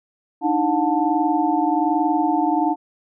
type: tone cluster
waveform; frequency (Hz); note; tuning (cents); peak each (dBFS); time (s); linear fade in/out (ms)
sine; 297.7 / 318.9 / 722 / 883; D4 / D#4 / F#5 / A5; +24 / +43 / -43 / +6; -22; 0.41-2.76; 50
effects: none